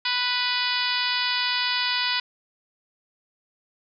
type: harmonic tone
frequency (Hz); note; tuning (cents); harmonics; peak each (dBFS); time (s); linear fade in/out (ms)
493.9; B4; 0; 2 / 3 / 4 / 5 / 6 / 7 / 8 / 9 / 10; -31 / -31 / -31 / -31 / -31 / -31 / -31 / -31 / -31; 0.05-2.2; 5
effects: none